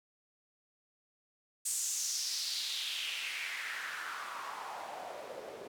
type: noise with band-pass filter sweep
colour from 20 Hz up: white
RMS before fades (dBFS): -39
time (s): 1.65-5.68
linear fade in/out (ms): 10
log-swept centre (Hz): 8200 to 430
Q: 3.4
effects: none